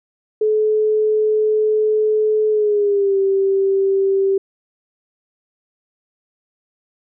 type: tone with pitch glide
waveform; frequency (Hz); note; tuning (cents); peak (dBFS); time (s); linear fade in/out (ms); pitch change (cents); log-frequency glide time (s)
sine; 429.7 to 389.5; A4 to G4; -41 to -11; -13; 0.41-4.38; 5; -170; 2.5-3.18
effects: none